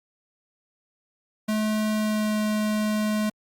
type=tone with pitch glide; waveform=square; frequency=214.9 to 213 Hz; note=A3 to G#3; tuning=-41 to +44 cents; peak=-23 dBFS; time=1.48-3.3 s; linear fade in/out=10 ms; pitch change=-15 cents; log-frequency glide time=1.91-2.4 s; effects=Opus 48 kbps